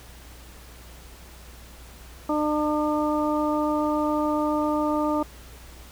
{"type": "harmonic tone", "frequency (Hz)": 301.2, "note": "D4", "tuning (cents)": 44, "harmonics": [1, 2, 3, 4], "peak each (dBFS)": [-24, -27, -29, -30], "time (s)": [2.29, 5.23], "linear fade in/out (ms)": 5, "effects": ["added 60 Hz sine -45 dBFS peak until 5.91 s", "pink hiss -48 dBFS RMS until 5.91 s"]}